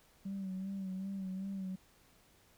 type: tone with vibrato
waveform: sine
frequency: 191.7 Hz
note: G3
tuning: 38 cents flat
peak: -36 dBFS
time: 0.25-1.76 s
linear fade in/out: 10 ms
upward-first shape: sine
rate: 2.6 Hz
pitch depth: 46 cents each way
effects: tanh soft clip ceiling -34 dBFS + pink hiss -66 dBFS RMS until 2.57 s